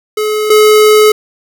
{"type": "tone pair in turn", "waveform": "square", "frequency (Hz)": [426.8, 426.8], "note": ["G#4", "G#4"], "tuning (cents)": [47, 47], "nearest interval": "unison", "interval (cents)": 0, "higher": "neither", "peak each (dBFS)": [-12, -4], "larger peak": "second", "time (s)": [[0.17, 0.5], [0.5, 1.12]], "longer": "second", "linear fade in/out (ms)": 5, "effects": []}